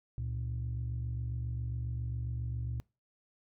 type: tone pair together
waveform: sine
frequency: 69.9 / 117.26 Hz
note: C#2 / A#2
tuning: +15 / +11 cents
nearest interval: major sixth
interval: 896 cents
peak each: -36 / -34 dBFS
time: 0.18-2.8 s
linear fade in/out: 0 ms
effects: noise-tail reverb RT60 0.3 s tail -26 dB re dry + tanh soft clip ceiling -29 dBFS